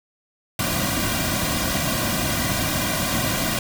pink noise with comb filter, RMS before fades -23 dBFS, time 0.59-3.59 s, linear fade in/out 2 ms, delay 2.3 ms, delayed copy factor -0.9, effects none

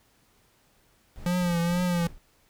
brown noise with tremolo, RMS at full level -40 dBFS, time 1.16-2.18 s, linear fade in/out 0 ms, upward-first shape sine, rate 3.7 Hz, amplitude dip 75%
square tone with vibrato, 174.61 Hz, F3, in tune, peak -24 dBFS, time 1.26-2.07 s, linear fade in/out 2 ms, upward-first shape triangle, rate 2.2 Hz, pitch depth 64 cents each way
effects pink hiss -64 dBFS RMS until 2.49 s

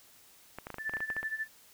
clicks, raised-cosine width 0.5 ms, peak -25 dBFS, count 12, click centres 0.586 / 0.669 / 0.703 / 0.743 / 0.784 / 0.895 / 0.937 / 0.969 / 1.005 / 1.102 / 1.166 / 1.23 s
sine tone with tremolo, 1760 Hz, A6, in tune, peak -30 dBFS, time 0.78-1.48 s, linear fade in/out 50 ms, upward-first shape sine, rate 13 Hz, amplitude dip 80%
effects white hiss -59 dBFS RMS until 1.73 s

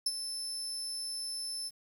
30% pulse tone with ADSR envelope, 5274 Hz, E8, in tune, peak -22 dBFS, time 0.06-1.71 s, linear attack 5 ms, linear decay 40 ms, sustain -10 dB, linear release 40 ms, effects 10-bit

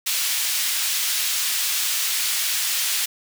pink high-pass noise, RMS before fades -23 dBFS, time 0.06-3.06 s, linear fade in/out 10 ms, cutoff 2800 Hz, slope 12 dB/octave, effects none

